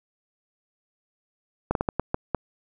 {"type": "slowing click train", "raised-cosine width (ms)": 1, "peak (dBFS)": -9, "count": 7, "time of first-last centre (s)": [1.71, 2.347], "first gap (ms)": 42, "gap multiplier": 1.37, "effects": []}